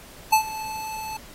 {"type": "tone with ADSR envelope", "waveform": "square", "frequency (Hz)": 872, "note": "A5", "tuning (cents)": -16, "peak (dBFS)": -13, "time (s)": [0.32, 1.17], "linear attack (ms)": 11, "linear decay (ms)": 94, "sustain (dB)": -18, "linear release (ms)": 4, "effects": ["pink hiss -46 dBFS RMS until 1.34 s", "AAC 48 kbps"]}